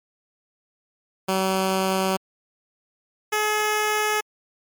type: tone pair in turn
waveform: 10% pulse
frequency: 190 / 424.9 Hz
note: F#3 / G#4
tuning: +46 / +40 cents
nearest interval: octave + major second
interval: 1394 cents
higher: second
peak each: -12 dBFS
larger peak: neither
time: 1.28-2.17 / 3.32-4.21 s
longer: neither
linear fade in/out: 10 ms
effects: MP3 96 kbps